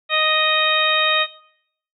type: harmonic tone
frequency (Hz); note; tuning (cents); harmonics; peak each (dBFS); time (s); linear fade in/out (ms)
622.3; D#5; 0; 1 / 2 / 3 / 4 / 5 / 6; -24 / -22 / -23 / -21 / -26 / -21; 0.09-1.27; 50
effects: noise-tail reverb RT60 0.7 s tail -19 dB re dry